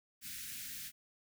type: band-stop noise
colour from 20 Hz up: white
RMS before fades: -45 dBFS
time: 0.21-0.92 s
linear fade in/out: 50 ms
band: 270 to 1500 Hz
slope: 48 dB/octave
effects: none